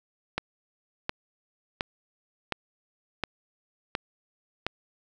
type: click train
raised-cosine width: 0.3 ms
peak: -11 dBFS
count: 7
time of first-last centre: 0.38-4.666 s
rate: 1.4 Hz
effects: none